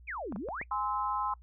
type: exponential two-way sweep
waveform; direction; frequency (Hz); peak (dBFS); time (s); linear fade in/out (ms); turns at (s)
sine; down then up; 2600 to 177 to 2600; -35; 0.07-0.64; 20; 0.36
type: clicks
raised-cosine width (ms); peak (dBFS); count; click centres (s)
1; -27; 4; 0.324 / 0.361 / 0.487 / 0.614
type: chord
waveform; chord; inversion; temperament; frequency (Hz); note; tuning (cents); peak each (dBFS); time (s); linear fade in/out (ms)
sine; Ab augmented; none; just; 830.6 / 1038.3 / 1297.8; Ab5 / C6 / E6; 0 / -14 / -27; -35 / -32 / -36; 0.71-1.34; 5
effects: noise-tail reverb RT60 0.1 s tail -25 dB re dry + added 60 Hz sine -51 dBFS peak until 1.42 s